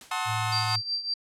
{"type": "noise with exponential decay", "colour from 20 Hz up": "white", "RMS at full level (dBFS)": -42, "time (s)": [0.01, 0.3], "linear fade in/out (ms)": 2, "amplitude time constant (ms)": 61}
{"type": "chord", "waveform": "sawtooth", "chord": "F# diminished seventh", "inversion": "none", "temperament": "just", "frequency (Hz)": [740, 888, 1065.6, 1278.7], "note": ["F#5", "A5", "C6", "Eb6"], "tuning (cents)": [0, 16, 31, 47], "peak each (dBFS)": -29, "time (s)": [0.11, 0.76], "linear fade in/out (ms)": 5}
{"type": "tone", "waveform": "sine", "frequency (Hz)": 110, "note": "A2", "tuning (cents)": 0, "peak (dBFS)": -30, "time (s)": [0.25, 0.82], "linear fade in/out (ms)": 50}
{"type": "tone with tremolo", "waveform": "sine", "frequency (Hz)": 4699, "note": "D8", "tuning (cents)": 0, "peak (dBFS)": -24, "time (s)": [0.52, 1.14], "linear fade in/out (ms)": 5, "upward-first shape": "triangle", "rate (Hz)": 5.4, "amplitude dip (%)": 80}
{"effects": ["low-pass 9000 Hz 12 dB/octave"]}